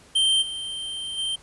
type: tone with level steps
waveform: square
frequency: 3136 Hz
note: G7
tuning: in tune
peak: -18 / -30 / -25 dBFS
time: 0.15-1.36 s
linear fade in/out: 10 ms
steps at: 0.41 / 1.17 s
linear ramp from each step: 20 ms
effects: pink hiss -52 dBFS RMS until 1.42 s + resampled to 24000 Hz